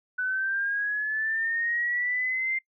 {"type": "linear sweep", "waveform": "sine", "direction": "up", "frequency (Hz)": [1491, 2100], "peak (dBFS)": -25, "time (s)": [0.18, 2.59], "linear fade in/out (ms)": 10, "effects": ["noise-tail reverb RT60 0.1 s tail -22 dB re dry"]}